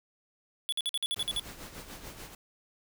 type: tone bursts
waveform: square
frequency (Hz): 3425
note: A7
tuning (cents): -47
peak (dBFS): -29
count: 9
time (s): 0.69-1.396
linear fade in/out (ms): 0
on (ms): 34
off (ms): 50
type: noise with tremolo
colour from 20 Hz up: pink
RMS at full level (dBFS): -43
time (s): 1.16-2.35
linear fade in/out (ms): 5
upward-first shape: sine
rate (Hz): 6.8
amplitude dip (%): 60
effects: none